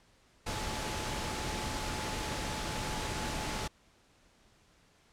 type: tone in noise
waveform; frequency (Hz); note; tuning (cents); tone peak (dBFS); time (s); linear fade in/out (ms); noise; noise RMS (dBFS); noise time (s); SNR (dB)
sine; 860; A5; -40; -43; 0.46-3.68; 10; pink; -36; 0.46-3.68; -10
effects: pink hiss -65 dBFS RMS until 5.12 s + low-pass 8000 Hz 12 dB/octave